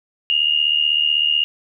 sine tone pair together, 2810 / 2886 Hz, F7 / F#7, +10 / -44 cents, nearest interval unison, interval 46 cents, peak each -17 / -18 dBFS, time 0.3-1.44 s, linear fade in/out 0 ms, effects none

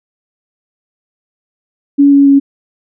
sine tone with pitch steps, 282.6 / 280.2 / 277.7 Hz, C#4 / C#4 / C#4, +34 / +19 / +3 cents, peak -3 dBFS, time 1.98-2.4 s, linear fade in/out 20 ms, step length 140 ms, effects none

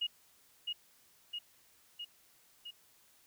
sine tone with echo, 2872 Hz, F7, 48 cents sharp, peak -31 dBFS, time 0.01-0.07 s, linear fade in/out 10 ms, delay 660 ms, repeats 4, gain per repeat -3 dB, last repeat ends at 2.71 s, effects white hiss -66 dBFS RMS until 3.26 s

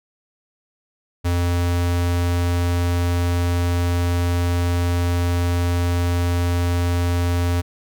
square tone, 87.31 Hz, F2, in tune, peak -18 dBFS, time 1.24-7.62 s, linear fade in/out 20 ms, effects none

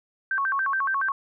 sine tone with vibrato, 1313 Hz, E6, 7 cents flat, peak -22 dBFS, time 0.31-1.12 s, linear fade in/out 2 ms, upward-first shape square, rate 7.1 Hz, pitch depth 300 cents each way, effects none

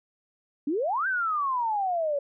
sine exponential two-way sweep, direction up then down, 270 to 1593 to 554 Hz, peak -24 dBFS, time 0.67-2.19 s, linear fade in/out 5 ms, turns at 1.07 s, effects none

